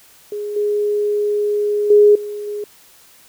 sine tone with level steps, 415.3 Hz, G#4, in tune, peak -22 / -15 / -6 / -24 / -22 dBFS, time 0.32-2.64 s, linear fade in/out 2 ms, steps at 0.56 / 1.9 / 2.15 / 2.47 s, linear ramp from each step 5 ms, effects white hiss -48 dBFS RMS until 3.28 s

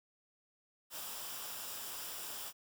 white noise with comb filter, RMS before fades -44 dBFS, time 0.9-2.53 s, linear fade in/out 50 ms, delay 0.47 ms, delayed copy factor -0.5, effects none

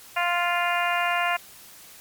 harmonic tone, 349.2 Hz, F4, in tune, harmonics 2 / 3 / 4 / 5 / 6 / 7 / 8, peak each -26 / -28 / -29 / -30 / -31 / -31 / -32 dBFS, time 0.16-1.37 s, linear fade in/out 10 ms, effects white hiss -47 dBFS RMS until 2 s + MP3 96 kbps

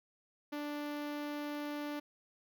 sawtooth tone with notch filter, 293.7 Hz, D4, in tune, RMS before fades -40 dBFS, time 0.52-2 s, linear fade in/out 10 ms, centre 8100 Hz, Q 0.71, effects none

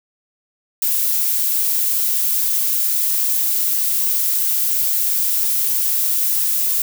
violet noise, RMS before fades -18 dBFS, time 0.82-6.82 s, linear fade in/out 2 ms, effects none

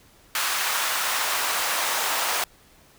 pink noise with high-pass filter sweep, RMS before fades -25 dBFS, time 0.35-2.44 s, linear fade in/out 2 ms, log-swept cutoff 1200 to 790 Hz, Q 1.2, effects pink hiss -55 dBFS RMS until 2.98 s

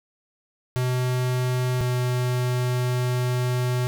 square tone pair in turn, 126.1 / 124.8 Hz, B2 / B2, +36 / +19 cents, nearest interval unison, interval 17 cents, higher first, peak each -22 dBFS, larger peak neither, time 0.76-1.81 / 1.81-3.87 s, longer second, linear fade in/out 0 ms, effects none

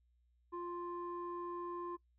square tone with low-pass filter, 349.2 Hz, F4, in tune, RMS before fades -43 dBFS, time 0.52-1.97 s, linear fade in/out 20 ms, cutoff 910 Hz, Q 7.1, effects noise-tail reverb RT60 0.1 s tail -19 dB re dry + added 60 Hz sine -70 dBFS peak until 2.18 s

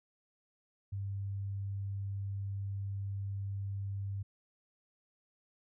sine tone, 98.9 Hz, G2, 16 cents sharp, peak -35 dBFS, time 0.92-4.23 s, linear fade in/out 10 ms, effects none

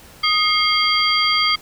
sine tone cluster, 1244 / 2136 / 3238 / 4692 Hz, D#6 / C7 / G#7 / D8, -1 / +35 / -45 / -2 cents, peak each -20 dBFS, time 0.23-1.56 s, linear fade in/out 10 ms, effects pink hiss -44 dBFS RMS until 1.61 s

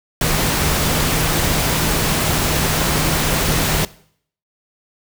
sine tone in noise, 155.56 Hz, D#3, in tune, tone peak -24 dBFS, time 0.21-3.85 s, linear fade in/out 2 ms, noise pink, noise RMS -18 dBFS, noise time 0.21-3.85 s, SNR -9 dB, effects noise-tail reverb RT60 0.6 s tail -20 dB re dry

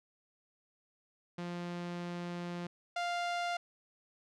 sawtooth tone pair in turn, 174.61 / 698.4 Hz, F3 / F5, 0 / 0 cents, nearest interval 2 octaves, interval 2400 cents, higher second, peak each -34 / -29 dBFS, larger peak second, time 1.38-2.67 / 2.96-3.57 s, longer first, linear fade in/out 5 ms, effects low-pass 5000 Hz 12 dB/octave

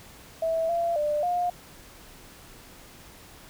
sine tone with pitch steps, 653 / 681 / 595 / 710 Hz, E5 / F5 / D5 / F5, -17 / -44 / +22 / +28 cents, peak -23 dBFS, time 0.42-1.5 s, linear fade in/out 5 ms, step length 270 ms, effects pink hiss -49 dBFS RMS until 3.49 s

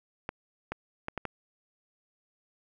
clicks, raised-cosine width 0.5 ms, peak -18 dBFS, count 5, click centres 0.291 / 0.72 / 1.084 / 1.177 / 1.253 s, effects 10-bit

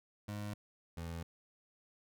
25% pulse tone pair in turn, 103.83 / 83.49 Hz, G#2 / E2, 0 / +23 cents, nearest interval major third, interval 377 cents, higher first, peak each -36 / -37 dBFS, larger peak first, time 0.28-0.54 / 0.97-1.23 s, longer neither, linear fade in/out 5 ms, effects none

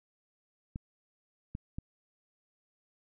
clicks, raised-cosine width 5 ms, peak -25 dBFS, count 3, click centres 0.759 / 1.551 / 1.785 s, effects none

